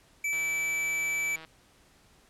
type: tone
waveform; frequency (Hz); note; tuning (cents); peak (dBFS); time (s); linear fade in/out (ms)
square; 2312; D7; -28; -28; 0.24-1.36; 5
type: click train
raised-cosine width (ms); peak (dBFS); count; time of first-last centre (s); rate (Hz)
0.3; -30; 180; 0.33-1.449; 160
effects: pink hiss -61 dBFS RMS until 2.29 s + low-pass 11000 Hz 12 dB/octave